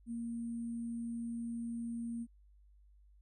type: tone with sample-and-hold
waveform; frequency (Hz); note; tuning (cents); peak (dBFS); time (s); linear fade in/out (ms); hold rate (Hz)
sine; 233.1; A#3; 0; -37; 0.06-2.27; 50; 8820
effects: added 50 Hz sine -60 dBFS peak until 3.21 s + resampled to 24000 Hz